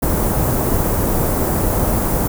pink band-stop noise, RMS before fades -17 dBFS, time 0.02-2.28 s, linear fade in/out 10 ms, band 880 to 13000 Hz, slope 12 dB/octave, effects none

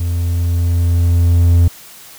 triangle tone with level ramp, 85.9 Hz, F2, 28 cents flat, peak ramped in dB -13 to -4 dBFS, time 0-1.68 s, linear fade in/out 5 ms, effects white hiss -38 dBFS RMS until 2.18 s

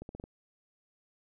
accelerating click train, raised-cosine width 2 ms, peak -29 dBFS, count 5, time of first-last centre 0.02-0.239 s, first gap 71 ms, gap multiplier 0.83, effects none

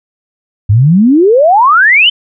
sine exponential sweep, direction up, 95.9 to 3136 Hz, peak -3 dBFS, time 0.69-2.1 s, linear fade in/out 10 ms, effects none

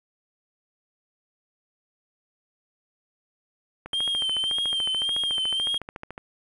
click train, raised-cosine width 0.5 ms, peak -21 dBFS, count 33, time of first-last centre 3.86-6.179 s, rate 13.8 Hz
triangle tone with vibrato, 3163 Hz, G7, 15 cents sharp, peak -22 dBFS, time 3.93-5.78 s, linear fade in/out 5 ms, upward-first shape sine, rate 1.8 Hz, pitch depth 54 cents each way
effects resampled to 24000 Hz + 9-bit

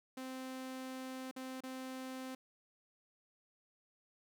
sawtooth tone with dropouts, 260 Hz, C4, 11 cents flat, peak -39 dBFS, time 0.17-2.35 s, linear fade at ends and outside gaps 5 ms, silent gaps 1.313-1.362 / 1.606-1.635 s, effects 13-bit

